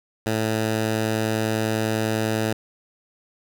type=tone; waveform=10% pulse; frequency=110 Hz; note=A2; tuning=in tune; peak=-13 dBFS; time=0.26-2.53 s; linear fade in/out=5 ms; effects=none